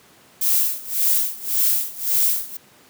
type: noise with tremolo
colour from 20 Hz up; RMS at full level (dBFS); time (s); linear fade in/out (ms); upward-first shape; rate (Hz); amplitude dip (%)
violet; -17; 0.41-2.57; 5; sine; 1.8; 90
effects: pink hiss -51 dBFS RMS until 2.89 s + high-pass 150 Hz 12 dB/octave